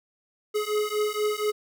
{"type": "beating tone pair", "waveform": "square", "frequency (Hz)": [420.2, 424.4], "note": ["G#4", "G#4"], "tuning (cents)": [20, 38], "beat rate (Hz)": 4.2, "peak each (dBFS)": -28, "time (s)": [0.54, 1.52], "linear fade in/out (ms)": 20, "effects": []}